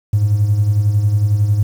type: tone with tremolo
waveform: triangle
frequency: 103.83 Hz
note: G#2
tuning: in tune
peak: -5 dBFS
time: 0.13-1.63 s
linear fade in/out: 5 ms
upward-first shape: sine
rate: 11 Hz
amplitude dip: 65%
effects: tanh soft clip ceiling -7 dBFS + 7-bit